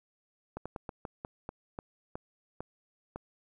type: slowing click train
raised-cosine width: 1 ms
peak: -24 dBFS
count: 11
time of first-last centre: 0.57-3.16 s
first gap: 86 ms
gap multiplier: 1.23
effects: 11-bit